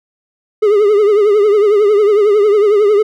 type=tone with vibrato; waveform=triangle; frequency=415.3 Hz; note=G#4; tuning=in tune; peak=-5 dBFS; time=0.62-3.03 s; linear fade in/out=10 ms; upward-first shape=triangle; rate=11 Hz; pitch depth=98 cents each way; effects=none